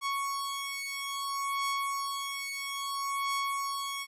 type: beating tone pair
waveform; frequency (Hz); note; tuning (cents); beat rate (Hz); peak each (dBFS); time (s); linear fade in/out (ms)
sawtooth; 1108.7 / 1109.3; C#6 / C#6; 0 / +1; 0.6; -31; 0.01-4.07; 50
effects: resampled to 32000 Hz